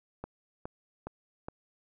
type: click train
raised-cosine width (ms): 1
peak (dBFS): -24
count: 4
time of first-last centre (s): 0.24-1.485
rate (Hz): 2.41
effects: none